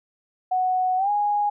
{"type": "tone with pitch glide", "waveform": "sine", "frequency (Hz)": [740, 825.8], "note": ["F#5", "G#5"], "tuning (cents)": [0, -10], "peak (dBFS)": -19, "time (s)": [0.51, 1.5], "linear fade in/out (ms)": 10, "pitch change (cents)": 190, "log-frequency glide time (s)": [0.97, 1.1], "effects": []}